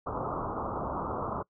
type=low-pass noise; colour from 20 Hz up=white; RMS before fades=-34 dBFS; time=0.06-1.43 s; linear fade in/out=10 ms; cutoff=1300 Hz; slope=96 dB/octave; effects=noise-tail reverb RT60 0.1 s tail -23 dB re dry